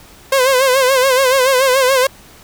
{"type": "tone with vibrato", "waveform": "sawtooth", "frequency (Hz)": 523.3, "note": "C5", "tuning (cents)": 0, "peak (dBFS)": -6, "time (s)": [0.32, 2.07], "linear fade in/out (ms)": 5, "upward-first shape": "sine", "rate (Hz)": 7, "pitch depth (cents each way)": 83, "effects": ["pink hiss -42 dBFS RMS until 2.43 s"]}